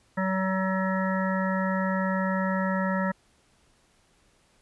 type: harmonic tone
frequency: 189.4 Hz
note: F#3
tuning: 41 cents sharp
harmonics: 1 / 3 / 5 / 7 / 9 / 10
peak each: -26 / -31 / -33 / -34 / -36 / -36 dBFS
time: 0.17-3.12 s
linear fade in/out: 10 ms
effects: pink hiss -64 dBFS RMS until 4.61 s + resampled to 24000 Hz